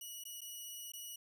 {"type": "tone with dropouts", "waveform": "10% pulse", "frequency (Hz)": 2921, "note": "F#7", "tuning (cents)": -23, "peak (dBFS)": -37, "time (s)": [0.01, 1.16], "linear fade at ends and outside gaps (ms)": 5, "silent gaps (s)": [[0.239, 0.252], [0.408, 0.415], [0.92, 0.935]], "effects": []}